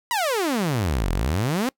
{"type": "exponential two-way sweep", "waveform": "sawtooth", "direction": "down then up", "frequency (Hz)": [1004, 39.76, 275], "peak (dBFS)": -17, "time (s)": [0.11, 1.69], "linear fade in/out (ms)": 0, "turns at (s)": 1.11, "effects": ["noise-tail reverb RT60 0.1 s tail -24 dB re dry"]}